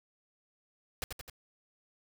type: noise with echo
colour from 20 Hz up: pink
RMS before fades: -36 dBFS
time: 1.02-1.04 s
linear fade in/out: 0 ms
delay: 86 ms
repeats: 3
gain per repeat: -4 dB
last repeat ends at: 1.298 s
effects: none